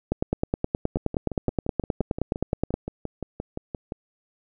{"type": "two click trains", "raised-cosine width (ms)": 2, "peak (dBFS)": [-9, -17], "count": [26, 18], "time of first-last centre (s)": [[0.12, 2.741], [0.97, 3.921]], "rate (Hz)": [9.54, 5.76], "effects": []}